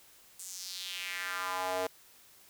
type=tone with high-pass filter sweep; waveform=square; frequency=92.5 Hz; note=F#2; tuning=in tune; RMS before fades=-37 dBFS; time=0.39-1.87 s; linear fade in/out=5 ms; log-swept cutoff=8200 to 530 Hz; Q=2.7; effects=white hiss -59 dBFS RMS until 2.49 s